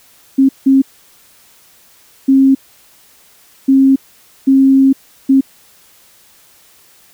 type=tone bursts at uneven times; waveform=sine; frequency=268.9 Hz; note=C4; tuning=47 cents sharp; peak=-5 dBFS; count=6; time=0.38-0.49 / 0.66-0.82 / 2.28-2.55 / 3.68-3.96 / 4.47-4.93 / 5.29-5.41 s; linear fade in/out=10 ms; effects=white hiss -47 dBFS RMS until 7.13 s